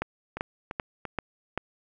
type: two click trains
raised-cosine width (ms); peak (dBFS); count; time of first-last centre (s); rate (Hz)
0.5; -19 / -13; 3 / 5; 0.37-1.053 / 0.02-1.576; 2.93 / 2.57
effects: none